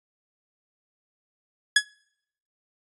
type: tone with exponential decay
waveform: sawtooth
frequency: 1684 Hz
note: G#6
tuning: 24 cents sharp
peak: -8 dBFS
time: 1.76-1.85 s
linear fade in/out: 5 ms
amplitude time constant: 19 ms
effects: noise-tail reverb RT60 0.7 s tail -26 dB re dry + resampled to 24000 Hz